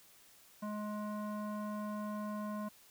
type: tone with low-pass filter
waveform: square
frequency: 210 Hz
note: G#3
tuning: 19 cents sharp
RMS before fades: -40 dBFS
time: 0.62-2.69 s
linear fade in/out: 10 ms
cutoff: 1100 Hz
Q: 2.3
effects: white hiss -62 dBFS RMS until 2.9 s